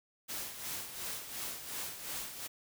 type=noise with tremolo; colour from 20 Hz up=white; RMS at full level=-39 dBFS; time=0.28-2.48 s; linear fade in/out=20 ms; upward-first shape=sine; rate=2.8 Hz; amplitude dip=60%; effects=none